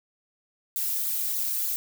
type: noise with flanger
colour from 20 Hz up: violet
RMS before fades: -28 dBFS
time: 0.76-1.76 s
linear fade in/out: 0 ms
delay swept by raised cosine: 0.34 to 2.34 ms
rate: 3.3 Hz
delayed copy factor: -0.75
effects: none